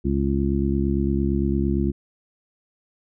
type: harmonic tone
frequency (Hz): 68.8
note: C#2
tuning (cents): -12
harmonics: 1 / 2 / 3 / 4 / 5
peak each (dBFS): -24 / -27 / -24 / -28 / -26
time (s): 0.04-1.92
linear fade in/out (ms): 20
effects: none